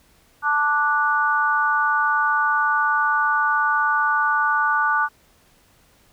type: chord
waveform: sine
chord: D major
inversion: second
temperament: equal with one note detuned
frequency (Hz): 880 / 1174.7 / 1470.6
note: A5 / D6 / F#6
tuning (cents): 0 / 0 / -11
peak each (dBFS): -23 / -21 / -20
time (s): 0.42-5.09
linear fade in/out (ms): 50
effects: pink hiss -57 dBFS RMS until 6.12 s